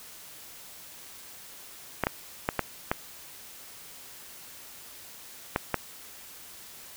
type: clicks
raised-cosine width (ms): 0.5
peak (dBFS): -9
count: 7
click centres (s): 2.037 / 2.069 / 2.489 / 2.593 / 2.915 / 5.561 / 5.743
effects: white hiss -47 dBFS RMS until 6.96 s